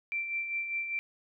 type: tone with tremolo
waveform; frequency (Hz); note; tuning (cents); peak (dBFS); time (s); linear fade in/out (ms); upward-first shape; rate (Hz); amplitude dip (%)
sine; 2349; D7; 0; -29; 0.12-0.99; 0; sine; 5; 50
effects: none